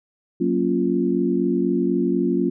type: chord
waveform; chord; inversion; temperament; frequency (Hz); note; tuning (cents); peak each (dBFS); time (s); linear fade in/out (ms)
sine; Gb major seventh; none; equal; 185 / 233.1 / 277.2 / 349.2; Gb3 / Bb3 / Db4 / F4; 0 / 0 / 0 / 0; -24 / -24 / -23 / -22; 0.4-2.5; 10
effects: none